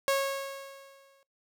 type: tone with exponential decay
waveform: sawtooth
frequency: 548 Hz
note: C#5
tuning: 20 cents flat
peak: -19 dBFS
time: 0.08-1.23 s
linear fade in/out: 0 ms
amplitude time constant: 250 ms
effects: noise-tail reverb RT60 0.2 s tail -24 dB re dry